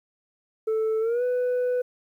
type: tone with pitch glide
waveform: sine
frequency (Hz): 440 to 496.7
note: A4 to B4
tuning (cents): 0 to +10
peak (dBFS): -19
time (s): 0.67-1.82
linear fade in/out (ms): 10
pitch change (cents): +210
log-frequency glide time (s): 1-1.23
effects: tanh soft clip ceiling -21 dBFS + 10-bit